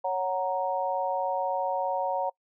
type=chord; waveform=sine; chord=F# major; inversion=second; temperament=equal; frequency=554.4 / 740 / 932.3 Hz; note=C#5 / F#5 / A#5; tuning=0 / 0 / 0 cents; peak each=-30 dBFS; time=0.04-2.3 s; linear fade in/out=10 ms; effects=noise-tail reverb RT60 0.1 s tail -24 dB re dry